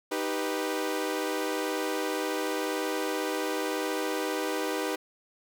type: chord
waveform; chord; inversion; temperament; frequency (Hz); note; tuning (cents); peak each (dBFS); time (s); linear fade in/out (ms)
sawtooth; Eb augmented; none; equal; 311.1 / 392 / 493.9; Eb4 / G4 / B4; 0 / 0 / 0; -29; 0.11-4.96; 10
effects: none